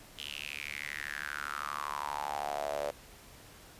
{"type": "tone with high-pass filter sweep", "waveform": "sawtooth", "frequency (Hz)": 72.6, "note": "D2", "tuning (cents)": -19, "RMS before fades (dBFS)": -38, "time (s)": [0.18, 2.91], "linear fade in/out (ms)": 10, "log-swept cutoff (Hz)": [3100, 560], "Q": 6.8, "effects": ["pink hiss -54 dBFS RMS until 3.79 s", "resampled to 32000 Hz"]}